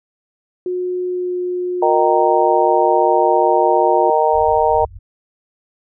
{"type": "tone with pitch glide", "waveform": "sine", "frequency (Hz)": [362.2, 359.5], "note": ["F#4", "F#4"], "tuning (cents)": [-37, -50], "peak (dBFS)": -18, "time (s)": [0.66, 4.1], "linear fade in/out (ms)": 2, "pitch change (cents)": -13, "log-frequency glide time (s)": [1.07, 1.32]}
{"type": "harmonic tone", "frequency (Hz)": 154.9, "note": "D#3", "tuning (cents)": -7, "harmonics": [3, 4, 5, 6], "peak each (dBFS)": [-17, -17, -17, -17], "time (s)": [1.82, 4.85], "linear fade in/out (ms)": 5}
{"type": "low-pass noise", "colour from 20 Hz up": "white", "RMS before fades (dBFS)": -33, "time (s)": [4.33, 4.99], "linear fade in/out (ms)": 20, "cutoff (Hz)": 100, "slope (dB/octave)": 96}
{"effects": []}